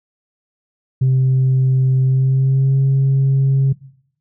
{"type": "tone with pitch glide", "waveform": "sine", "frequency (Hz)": [130.81, 135.5], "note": ["C3", "C#3"], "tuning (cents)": [0, -39], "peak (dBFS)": -9, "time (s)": [1.01, 3.73], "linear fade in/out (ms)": 10, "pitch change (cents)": 61, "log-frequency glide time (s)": [2.03, 2.78], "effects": ["noise-tail reverb RT60 0.7 s tail -20 dB re dry", "tanh soft clip ceiling -9 dBFS"]}